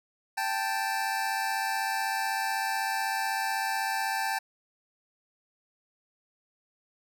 25% pulse tone pair together, 784 / 880 Hz, G5 / A5, 0 / 0 cents, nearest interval major second, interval 200 cents, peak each -27 dBFS, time 0.37-4.39 s, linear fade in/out 10 ms, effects none

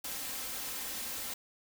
white noise with comb filter, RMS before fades -39 dBFS, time 0.04-1.34 s, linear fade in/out 5 ms, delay 3.8 ms, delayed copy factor +0.55, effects none

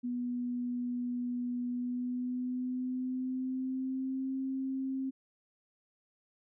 sine tone with pitch glide, 244.9 to 265.5 Hz, B3 to C4, -14 to +25 cents, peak -32 dBFS, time 0.03-5.11 s, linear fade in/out 20 ms, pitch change +139 cents, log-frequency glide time 1.67-4.35 s, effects none

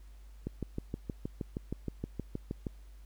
click train, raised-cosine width 3 ms, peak -22 dBFS, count 15, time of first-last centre 0.47-2.668 s, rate 6.37 Hz, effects added 50 Hz sine -49 dBFS peak until 3.05 s + pink hiss -67 dBFS RMS until 3.05 s

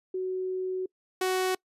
sine / sawtooth tone pair in turn, 372.3 / 372.3 Hz, F#4 / F#4, +11 / +11 cents, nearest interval unison, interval 0 cents, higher neither, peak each -28 / -21 dBFS, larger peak second, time 0.14-0.86 / 1.21-1.55 s, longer first, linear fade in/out 5 ms, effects noise-tail reverb RT60 0.1 s tail -25 dB re dry + resampled to 32000 Hz

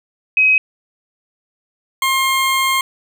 sine / 20% pulse tone pair in turn, 2535 / 1065.8 Hz, D#7 / C6, +32 / +32 cents, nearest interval octave + minor third, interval 1500 cents, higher first, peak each -9 dBFS, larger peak neither, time 0.37-0.58 / 2.02-2.81 s, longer second, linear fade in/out 2 ms, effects none

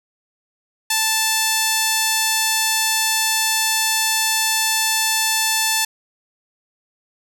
sawtooth tone with band-pass filter, 880 Hz, A5, in tune, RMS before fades -19 dBFS, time 0.9-5.85 s, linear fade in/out 5 ms, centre 8500 Hz, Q 0.58, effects none

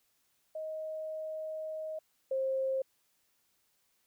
sine tone pair in turn, 628 / 530.8 Hz, D#5 / C5, +16 / +25 cents, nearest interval minor third, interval 291 cents, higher first, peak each -36 / -29 dBFS, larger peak second, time 0.55-1.99 / 2.31-2.82 s, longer first, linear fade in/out 5 ms, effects white hiss -74 dBFS RMS until 4.06 s

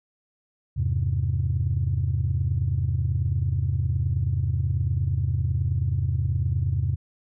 sine chord, E augmented, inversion none, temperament equal with one note detuned, 82.41 / 101.16 / 130.81 Hz, E2 / G#2 / B#2, 0 / -45 / 0 cents, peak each -25 dBFS, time 0.76-6.96 s, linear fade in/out 20 ms, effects tanh soft clip ceiling -14 dBFS

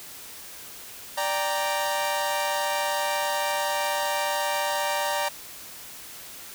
sawtooth chord, G minor, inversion second, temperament equal, 587.3 / 784 / 932.3 Hz, D5 / G5 / Bb5, 0 / 0 / 0 cents, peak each -25 / -27 / -24 dBFS, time 1.17-5.29 s, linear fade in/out 10 ms, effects white hiss -42 dBFS RMS until 6.54 s

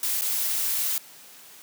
blue noise with dropouts, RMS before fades -26 dBFS, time 0.03-0.98 s, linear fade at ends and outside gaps 1 ms, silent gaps 0.211-0.219 s, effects white hiss -48 dBFS RMS until 1.62 s + high-pass 150 Hz 12 dB/octave

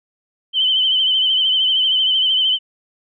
sine tone with vibrato, 3066 Hz, G7, 39 cents flat, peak -13 dBFS, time 0.53-2.59 s, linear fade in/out 50 ms, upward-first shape triangle, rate 13 Hz, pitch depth 62 cents each way, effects none

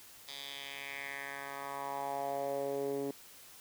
10% pulse tone with band-pass filter sweep, 139.5 Hz, C#3, 11 cents sharp, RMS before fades -39 dBFS, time 0.28-3.11 s, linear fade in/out 2 ms, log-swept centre 4100 to 340 Hz, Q 3.1, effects white hiss -55 dBFS RMS until 3.6 s

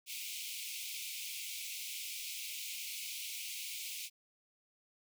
pink high-pass noise, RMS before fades -43 dBFS, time 0.06-4.1 s, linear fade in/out 50 ms, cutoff 2200 Hz, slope 96 dB/octave, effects none

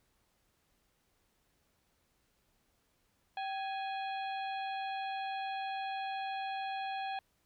harmonic tone with a mistuned harmonic, 830.6 Hz, G#5, in tune, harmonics 1 / 2 / 3 / 4 / 5, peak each -36 / -46 / -47 / -49 / -54 dBFS, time 3.37-7.19 s, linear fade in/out 2 ms, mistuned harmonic 1, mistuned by -120 cents, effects pink hiss -75 dBFS RMS until 7.45 s

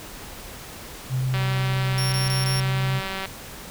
sine tone with pitch glide, 129.1 to 131.58 Hz, C3 to C3, -23 to +10 cents, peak -21 dBFS, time 1.09-3.02 s, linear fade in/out 50 ms, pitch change +33 cents, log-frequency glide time 1.98-2.72 s
click train, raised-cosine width 0.3 ms, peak -14 dBFS, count 369, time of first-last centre 1.34-3.257 s, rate 192 Hz
sawtooth tone bursts, 5500 Hz, F8, 27 cents flat, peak -24 dBFS, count 4, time 1.98-2.6 s, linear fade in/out 0 ms, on 140 ms, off 20 ms
effects pink hiss -39 dBFS RMS until 3.7 s

